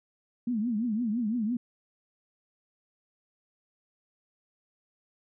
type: tone with vibrato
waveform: sine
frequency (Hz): 226.6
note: A#3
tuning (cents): -49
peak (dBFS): -26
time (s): 0.47-1.57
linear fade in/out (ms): 5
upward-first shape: triangle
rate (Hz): 5.9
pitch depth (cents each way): 200
effects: none